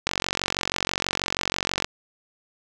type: click train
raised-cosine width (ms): 0.2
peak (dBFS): -5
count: 83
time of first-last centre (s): 0.07-1.845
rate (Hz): 46.2
effects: none